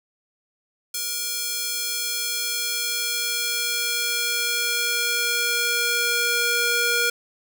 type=tone with high-pass filter sweep; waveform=square; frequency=474.9 Hz; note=A#4; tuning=32 cents sharp; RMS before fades=-24 dBFS; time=0.94-7.1 s; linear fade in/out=5 ms; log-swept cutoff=4900 to 1200 Hz; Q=0.72; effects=none